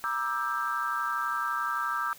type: chord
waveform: sine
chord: E half-diminished seventh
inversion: second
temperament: just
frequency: 949.3 / 1186.7 / 1318.5 / 1582.2 Hz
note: Bb5 / D6 / E6 / G6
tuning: +31 / +18 / 0 / +16 cents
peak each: -36 / -32 / -31 / -33 dBFS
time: 0.04-2.13 s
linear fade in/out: 0 ms
effects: tanh soft clip ceiling -17 dBFS + white hiss -51 dBFS RMS until 2.18 s